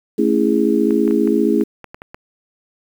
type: chord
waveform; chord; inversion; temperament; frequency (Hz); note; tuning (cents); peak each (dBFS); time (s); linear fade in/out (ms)
sine; A major seventh; none; just; 220 / 275 / 330 / 412.5; A3 / C#4 / E4 / G#4; 0 / -14 / +2 / -12; -18; 0.18-1.64; 10
type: clicks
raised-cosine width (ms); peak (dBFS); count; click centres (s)
0.5; -19; 9; 0.908 / 1.078 / 1.11 / 1.275 / 1.611 / 1.843 / 1.945 / 2.019 / 2.145
effects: 7-bit